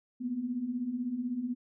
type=beating tone pair; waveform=sine; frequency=233.1 / 249.1 Hz; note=A#3 / B3; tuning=0 / +15 cents; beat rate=16 Hz; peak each=-38 / -32 dBFS; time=0.2-1.55 s; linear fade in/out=20 ms; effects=none